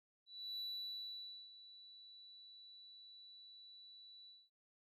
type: tone with ADSR envelope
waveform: sine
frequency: 3951 Hz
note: B7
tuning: in tune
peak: -39 dBFS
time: 0.26-4.5 s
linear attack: 330 ms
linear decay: 900 ms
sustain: -17 dB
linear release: 220 ms
effects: tanh soft clip ceiling -41 dBFS